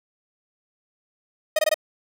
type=tone bursts; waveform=45% pulse; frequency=622.3 Hz; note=D#5; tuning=in tune; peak=-17 dBFS; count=4; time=1.56-1.743 s; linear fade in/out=5 ms; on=30 ms; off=21 ms; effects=none

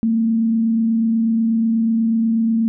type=tone with frequency modulation; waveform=sine; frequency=226 Hz; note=A3; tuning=47 cents sharp; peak=-14 dBFS; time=0.03-2.68 s; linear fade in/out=0 ms; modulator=28.2 Hz; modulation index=0.22; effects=none

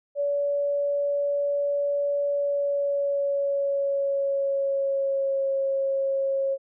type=tone with pitch glide; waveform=sine; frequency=571 to 544 Hz; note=D5 to C#5; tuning=-49 to -33 cents; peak=-22 dBFS; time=0.15-6.58 s; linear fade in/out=50 ms; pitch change=-84 cents; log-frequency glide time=2.27-5.51 s; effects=none

